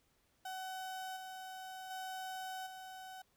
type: tone with level steps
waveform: 35% pulse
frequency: 753 Hz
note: F#5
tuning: 30 cents sharp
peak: -40 / -44 / -40 / -46 dBFS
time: 0.45-3.22 s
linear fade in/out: 5 ms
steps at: 1.16 / 1.9 / 2.66 s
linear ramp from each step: 10 ms
effects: pink hiss -75 dBFS RMS until 3.36 s